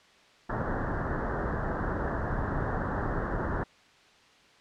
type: low-pass noise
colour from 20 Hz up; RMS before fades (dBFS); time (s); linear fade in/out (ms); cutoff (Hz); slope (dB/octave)
pink; -31; 0.49-3.64; 10; 1800; 96
effects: white hiss -58 dBFS RMS until 4.6 s + low-pass 4000 Hz 12 dB/octave